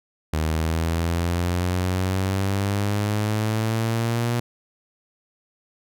sawtooth exponential sweep, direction up, 77.78 to 120 Hz, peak -17 dBFS, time 0.33-4.4 s, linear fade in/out 5 ms, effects none

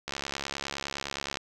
click train, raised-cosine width 0.2 ms, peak -15 dBFS, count 91, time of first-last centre 0.08-1.371 s, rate 69.7 Hz, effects none

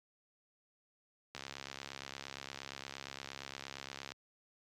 click train, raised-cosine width 0.2 ms, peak -25 dBFS, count 191, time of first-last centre 1.35-4.12 s, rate 68.6 Hz, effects high-pass 80 Hz 12 dB/octave + MP3 96 kbps

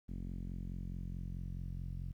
sawtooth tone with low-pass filter sweep, 44.67 Hz, F1, 40 cents sharp, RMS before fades -42 dBFS, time 0.08-2.13 s, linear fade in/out 20 ms, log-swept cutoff 230 to 140 Hz, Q 2.2, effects 12-bit

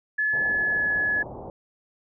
sine tone with pitch glide, 1715 to 1700.2 Hz, A6 to G#6, -45 to +40 cents, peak -21 dBFS, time 0.18-1.23 s, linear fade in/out 10 ms, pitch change -15 cents, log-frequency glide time 0.41-0.91 s
white low-pass noise, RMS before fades -38 dBFS, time 0.33-1.5 s, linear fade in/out 2 ms, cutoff 890 Hz, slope 48 dB/octave
effects none

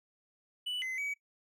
triangle tone with pitch steps, 2967 / 2048 / 2272 Hz, F#7 / C7 / C#7, +4 / -38 / +42 cents, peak -32 dBFS, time 0.66-1.14 s, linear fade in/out 10 ms, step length 160 ms, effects noise-tail reverb RT60 0.1 s tail -17 dB re dry

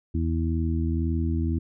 harmonic tone, 81.9 Hz, E2, 11 cents flat, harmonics 1 / 2 / 3 / 4, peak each -24 / -32 / -30 / -32 dBFS, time 0.14-1.59 s, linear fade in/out 10 ms, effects none

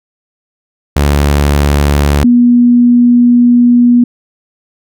sawtooth / sine tone pair in turn, 72.1 / 241.9 Hz, D2 / B3, -31 / -36 cents, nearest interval octave + major sixth, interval 2095 cents, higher second, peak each -3 dBFS, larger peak neither, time 0.96-2.24 / 2.24-4.04 s, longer second, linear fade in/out 5 ms, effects none

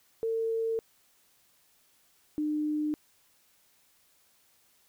sine tone pair in turn, 451.7 / 302 Hz, A4 / D4, +45 / +48 cents, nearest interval perfect fifth, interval 697 cents, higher first, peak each -27 dBFS, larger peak neither, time 0.23-0.79 / 2.38-2.94 s, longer neither, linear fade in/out 0 ms, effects white hiss -66 dBFS RMS until 4.88 s

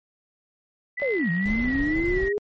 sine tone with vibrato, 1968 Hz, B6, 7 cents flat, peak -27 dBFS, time 0.97-2.33 s, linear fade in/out 10 ms, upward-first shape sine, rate 2.1 Hz, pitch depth 76 cents each way
click train, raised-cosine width 0.3 ms, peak -27 dBFS, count 54, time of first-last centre 1-1.808 s, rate 65.6 Hz
sine linear two-way sweep, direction down then up, 587.3 to 162.6 to 420.9 Hz, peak -22 dBFS, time 1.02-2.38 s, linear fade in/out 0 ms, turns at 1.3 s
brown noise, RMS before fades -31 dBFS, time 1.45-2.29 s, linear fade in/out 10 ms
effects MP3 32 kbps

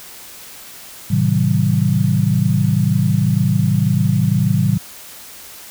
sine chord, A diminished seventh, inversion none, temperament just, 110 / 132 / 158.4 / 190.08 Hz, A2 / C3 / Eb3 / Gb3, 0 / +16 / +31 / +47 cents, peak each -18 dBFS, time 1.1-4.78 s, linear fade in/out 10 ms, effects white hiss -37 dBFS RMS until 5.7 s

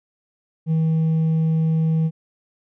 triangle tone with hard clipping, 160.4 Hz, E3, 47 cents flat, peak -15 dBFS, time 0.66-2.11 s, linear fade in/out 50 ms, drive 1 dB, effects none

